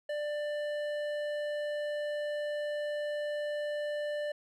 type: tone with hard clipping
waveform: triangle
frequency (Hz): 592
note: D5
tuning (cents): +14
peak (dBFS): -34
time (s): 0.09-4.32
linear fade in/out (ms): 5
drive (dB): 14
effects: none